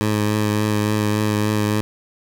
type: tone with vibrato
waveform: 15% pulse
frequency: 106 Hz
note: G#2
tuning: 36 cents sharp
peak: -11 dBFS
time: 0.01-1.81 s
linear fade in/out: 0 ms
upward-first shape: triangle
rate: 3.5 Hz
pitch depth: 23 cents each way
effects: 8-bit